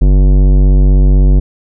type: tone with tanh clipping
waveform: sine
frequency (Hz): 48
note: G1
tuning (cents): -36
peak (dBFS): -6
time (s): 0.01-1.4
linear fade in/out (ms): 10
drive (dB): 16
effects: none